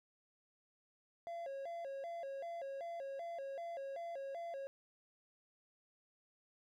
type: tone with vibrato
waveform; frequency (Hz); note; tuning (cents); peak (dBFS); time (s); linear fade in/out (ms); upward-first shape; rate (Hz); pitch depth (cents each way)
triangle; 610; D#5; -34; -40; 1.27-4.67; 0; square; 2.6; 190
effects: none